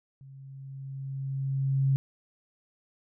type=tone with level ramp; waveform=sine; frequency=135.6 Hz; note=C#3; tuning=38 cents flat; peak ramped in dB=-46 to -20 dBFS; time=0.21-1.96 s; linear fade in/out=0 ms; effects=none